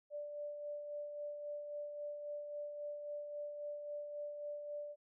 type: tone with tremolo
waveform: sine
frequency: 587.3 Hz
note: D5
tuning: in tune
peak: -40 dBFS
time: 0.1-4.96 s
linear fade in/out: 50 ms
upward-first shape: sine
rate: 3.7 Hz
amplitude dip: 40%
effects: none